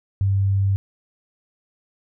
sine tone, 98 Hz, G2, in tune, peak -16 dBFS, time 0.21-0.76 s, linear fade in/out 0 ms, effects none

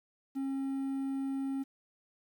triangle tone with quantisation, 270.6 Hz, C#4, 42 cents flat, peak -30 dBFS, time 0.35-1.64 s, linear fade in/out 20 ms, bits 10, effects none

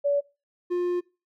sine / triangle tone pair in turn, 571 / 354.4 Hz, D5 / F4, -49 / +25 cents, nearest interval minor sixth, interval 826 cents, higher first, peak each -20 / -21 dBFS, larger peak first, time 0.04-0.21 / 0.7-1.01 s, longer second, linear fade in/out 20 ms, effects noise-tail reverb RT60 0.3 s tail -22 dB re dry

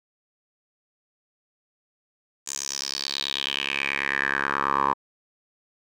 10% pulse tone with band-pass filter sweep, 69.3 Hz, C#2, in tune, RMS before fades -27 dBFS, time 2.46-4.94 s, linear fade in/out 20 ms, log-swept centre 7200 to 990 Hz, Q 4.8, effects none

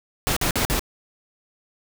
pink noise bursts, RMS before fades -22 dBFS, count 4, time 0.27-0.794 s, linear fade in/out 0 ms, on 95 ms, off 48 ms, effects none

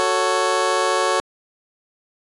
20% pulse chord, F# minor, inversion none, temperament just, 370 / 444 / 555 Hz, F#4 / A4 / C#5, 0 / +16 / +2 cents, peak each -18 / -18 / -16 dBFS, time 0-1.2 s, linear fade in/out 0 ms, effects resampled to 24000 Hz

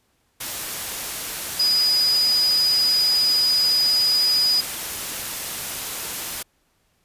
sine tone in noise, 4943 Hz, D#8, 12 cents flat, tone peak -16 dBFS, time 1.59-4.61 s, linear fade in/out 10 ms, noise white, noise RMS -29 dBFS, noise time 0.4-6.43 s, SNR +10 dB, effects pink hiss -66 dBFS RMS until 7.04 s + resampled to 32000 Hz

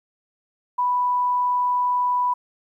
sine tone, 987.8 Hz, B5, in tune, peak -18 dBFS, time 0.78-2.34 s, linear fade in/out 10 ms, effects 10-bit

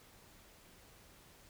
silence, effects pink hiss -61 dBFS RMS until 1.49 s

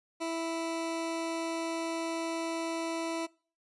20% pulse tone, 329.6 Hz, E4, in tune, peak -27 dBFS, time 0.2-3.27 s, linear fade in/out 20 ms, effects noise-tail reverb RT60 0.4 s tail -24 dB re dry + resampled to 24000 Hz

